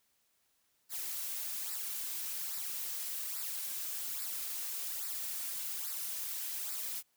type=noise with flanger; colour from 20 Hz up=blue; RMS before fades=-39 dBFS; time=0.89-7.03 s; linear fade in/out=50 ms; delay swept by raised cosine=0.31 to 4.71 ms; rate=1.2 Hz; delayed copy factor=-0.65; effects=white hiss -75 dBFS RMS until 7.16 s